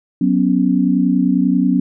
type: chord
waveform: sine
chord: F# suspended fourth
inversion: none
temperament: equal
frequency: 185 / 246.9 / 277.2 Hz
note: F#3 / B3 / C#4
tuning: 0 / 0 / 0 cents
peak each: -16 dBFS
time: 0.21-1.8 s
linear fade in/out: 5 ms
effects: none